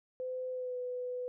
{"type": "tone with pitch glide", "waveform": "sine", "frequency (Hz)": [510, 497.8], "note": ["C5", "B4"], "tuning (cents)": [-44, 14], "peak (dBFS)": -35, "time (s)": [0.2, 1.28], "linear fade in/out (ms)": 0, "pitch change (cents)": -42, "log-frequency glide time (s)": [0.51, 0.77], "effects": []}